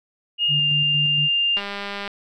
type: tone with pitch glide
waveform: sine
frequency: 2847 to 2800 Hz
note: F7 to F7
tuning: +33 to +4 cents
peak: -17 dBFS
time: 0.38-1.61 s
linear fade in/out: 50 ms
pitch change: -29 cents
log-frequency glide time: 0.48-0.64 s
type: tone with tremolo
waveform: sine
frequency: 147.5 Hz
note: D3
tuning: 8 cents sharp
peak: -23 dBFS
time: 0.48-1.29 s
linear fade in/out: 50 ms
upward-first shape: square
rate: 4.3 Hz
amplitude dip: 40%
type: click train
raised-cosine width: 0.3 ms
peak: -14 dBFS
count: 103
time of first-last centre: 1.57-2.077 s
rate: 201 Hz
effects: none